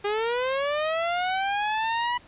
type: linear sweep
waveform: sawtooth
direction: up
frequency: 402.3 to 984 Hz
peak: -20 dBFS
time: 0.04-2.18 s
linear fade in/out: 10 ms
effects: pink hiss -53 dBFS RMS until 2.27 s + resampled to 8000 Hz